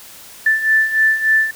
sine beating tone pair, 1760 / 1763.4 Hz, A6 / A6, 0 / +3 cents, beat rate 3.4 Hz, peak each -18 / -13 dBFS, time 0.46-1.51 s, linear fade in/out 5 ms, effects white hiss -39 dBFS RMS until 1.55 s

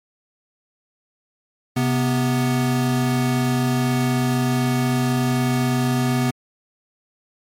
square tone pair together, 130.79 / 246.9 Hz, C3 / B3, 0 / 0 cents, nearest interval major seventh, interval 1100 cents, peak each -21 dBFS, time 1.76-6.31 s, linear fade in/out 10 ms, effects MP3 64 kbps

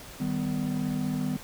triangle chord, Eb augmented, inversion none, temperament equal with one note detuned, 155.56 / 196 / 251.3 Hz, Eb3 / G3 / B3, 0 / 0 / +30 cents, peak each -30 / -30 / -28 dBFS, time 0.2-1.37 s, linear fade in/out 5 ms, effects pink hiss -45 dBFS RMS until 1.43 s

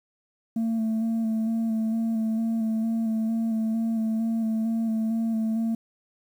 sine tone with vibrato, 224.1 Hz, A3, 32 cents sharp, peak -20 dBFS, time 0.56-5.75 s, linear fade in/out 5 ms, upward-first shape square, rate 2.2 Hz, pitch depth 20 cents each way, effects tanh soft clip ceiling -22 dBFS + 9-bit

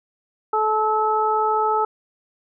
harmonic tone, 432.7 Hz, A4, 29 cents flat, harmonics 1 / 2 / 3, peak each -23 / -20 / -22 dBFS, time 0.53-1.85 s, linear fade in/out 5 ms, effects none

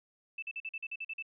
sine tone bursts, 2641 Hz, E7, 3 cents sharp, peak -36 dBFS, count 10, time 0.38-1.225 s, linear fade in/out 5 ms, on 44 ms, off 45 ms, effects none

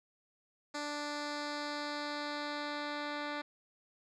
10% pulse tone with low-pass filter sweep, 293.7 Hz, D4, in tune, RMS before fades -39 dBFS, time 0.74-3.42 s, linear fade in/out 10 ms, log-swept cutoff 6100 to 3300 Hz, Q 1.9, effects none

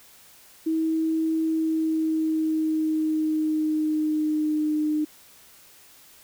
sine tone with pitch glide, 320.7 to 304.5 Hz, E4 to D#4, -48 to -37 cents, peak -21 dBFS, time 0.66-5.05 s, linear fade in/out 10 ms, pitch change -89 cents, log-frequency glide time 1.43-4.74 s, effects white hiss -52 dBFS RMS until 6.23 s

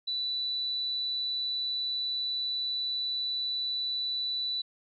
sine tone, 3968 Hz, B7, 7 cents sharp, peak -29 dBFS, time 0.07-4.62 s, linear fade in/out 10 ms, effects none

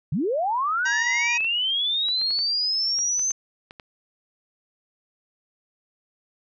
sine linear sweep, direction up, 120 to 6272 Hz, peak -21 dBFS, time 0.12-3.32 s, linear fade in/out 5 ms
harmonic tone, 949 Hz, A#5, 31 cents sharp, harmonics 1 / 2 / 3 / 4 / 5 / 6 / 7, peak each -31 / -29 / -35 / -38 / -39 / -34 / -37 dBFS, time 0.85-1.38 s, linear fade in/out 10 ms
clicks, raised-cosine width 0.3 ms, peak -25 dBFS, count 11, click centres 1.406 / 1.446 / 2.086 / 2.215 / 2.307 / 2.39 / 2.988 / 3.194 / 3.308 / 3.709 / 3.798 s
effects none

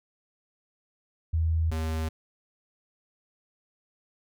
sine / square tone pair in turn, 81.1 / 79.8 Hz, E2 / D#2, -28 / +44 cents, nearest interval unison, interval 28 cents, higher first, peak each -22 / -28 dBFS, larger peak first, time 1.33-1.71 / 1.71-2.09 s, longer neither, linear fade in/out 10 ms, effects none

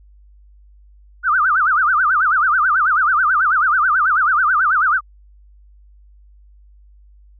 sine tone with vibrato, 1354 Hz, E6, 46 cents sharp, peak -12 dBFS, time 1.23-5.01 s, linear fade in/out 50 ms, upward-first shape sine, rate 9.2 Hz, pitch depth 240 cents each way, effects added 50 Hz sine -44 dBFS peak until 7.39 s

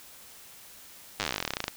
slowing click train, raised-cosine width 0.2 ms, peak -11 dBFS, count 24, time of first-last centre 1.2-1.681 s, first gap 9 ms, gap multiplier 1.07, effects white hiss -50 dBFS RMS until 1.76 s

